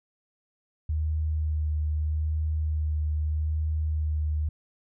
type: tone with vibrato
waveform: sine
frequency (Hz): 77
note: D#2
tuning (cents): -17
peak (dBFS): -24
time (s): 0.89-4.49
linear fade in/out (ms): 5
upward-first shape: sine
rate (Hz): 0.8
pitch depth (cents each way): 17
effects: none